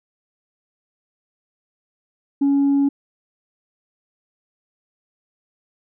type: tone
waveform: sine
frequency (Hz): 279.7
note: C#4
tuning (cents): +16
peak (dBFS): -12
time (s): 2.41-2.89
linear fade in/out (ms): 10
effects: tanh soft clip ceiling -12 dBFS